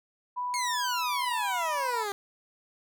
sine tone with pitch glide, 987.8 to 978.1 Hz, B5 to B5, 0 to -17 cents, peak -29 dBFS, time 0.36-2.04 s, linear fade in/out 20 ms, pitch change -17 cents, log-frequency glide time 1.07-1.59 s
15% pulse exponential sweep, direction down, 2208 to 392 Hz, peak -24 dBFS, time 0.54-2.12 s, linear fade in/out 0 ms
effects none

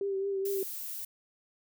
sine tone with vibrato, 392 Hz, G4, in tune, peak -29 dBFS, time 0.01-0.63 s, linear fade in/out 2 ms, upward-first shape triangle, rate 4.6 Hz, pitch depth 38 cents each way
violet noise, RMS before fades -39 dBFS, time 0.45-1.05 s, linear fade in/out 5 ms
effects none

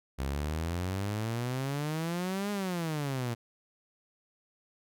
sawtooth exponential two-way sweep, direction up then down, 65.41 to 207.7 to 115.2 Hz, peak -27 dBFS, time 0.18-3.35 s, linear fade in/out 20 ms, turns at 2.51 s, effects none

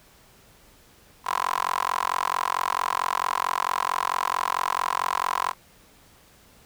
15% pulse tone with high-pass filter, 44.49 Hz, F1, 33 cents sharp, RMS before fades -26 dBFS, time 1.24-5.54 s, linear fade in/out 50 ms, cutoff 1000 Hz, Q 6, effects pink hiss -55 dBFS RMS until 6.65 s

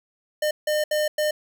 square tone bursts at uneven times, 606 Hz, D#5, 46 cents flat, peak -21 dBFS, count 4, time 0.42-0.51 / 0.67-0.84 / 0.91-1.08 / 1.18-1.31 s, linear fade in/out 5 ms, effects none

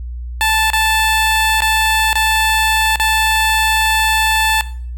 15% pulse tone with dropouts, 878 Hz, A5, 4 cents flat, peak -6 dBFS, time 0.41-4.61 s, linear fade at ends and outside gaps 0 ms, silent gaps 0.702-0.733 / 1.605-1.62 / 2.13-2.155 / 2.958-2.998 s, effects noise-tail reverb RT60 0.5 s tail -17 dB re dry + added 60 Hz sine -23 dBFS peak until 4.97 s

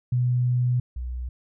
sine tone pair in turn, 123.9 / 61.83 Hz, B2 / B1, +6 / +3 cents, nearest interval octave, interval 1203 cents, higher first, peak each -19 / -28 dBFS, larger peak first, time 0.12-0.8 / 0.96-1.29 s, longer first, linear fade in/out 5 ms, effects none

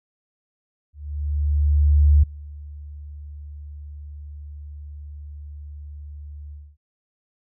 sine tone with ADSR envelope, 73.42 Hz, D2, in tune, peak -10 dBFS, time 0.93-6.77 s, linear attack 1300 ms, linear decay 7 ms, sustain -24 dB, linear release 250 ms, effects none

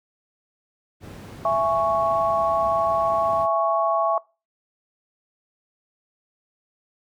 brown noise, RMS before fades -33 dBFS, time 1-3.48 s, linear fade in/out 50 ms
sine chord, C# minor, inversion first, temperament just, 665.2 / 831.5 / 1108.7 Hz, E5 / G#5 / C#6, +16 / +2 / 0 cents, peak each -21 / -26 / -22 dBFS, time 1.45-4.18 s, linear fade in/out 2 ms
effects noise-tail reverb RT60 0.3 s tail -23 dB re dry + high-pass 100 Hz 12 dB/octave

